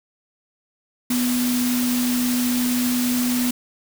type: tone in noise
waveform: sine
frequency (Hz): 246.9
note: B3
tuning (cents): 0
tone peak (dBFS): -19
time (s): 1.1-3.51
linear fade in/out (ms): 5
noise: white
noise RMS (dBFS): -27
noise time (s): 1.1-3.51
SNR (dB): +5
effects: none